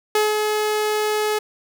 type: tone with ADSR envelope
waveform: sawtooth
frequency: 425.3 Hz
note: G#4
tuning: 41 cents sharp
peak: -11 dBFS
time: 0.15-1.39 s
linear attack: 3 ms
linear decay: 180 ms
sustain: -4 dB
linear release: 9 ms
effects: none